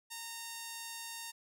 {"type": "tone", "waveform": "5% pulse", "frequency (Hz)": 921, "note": "A#5", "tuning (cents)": -21, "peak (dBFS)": -30, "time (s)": [0.1, 1.32], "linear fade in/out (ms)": 20, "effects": []}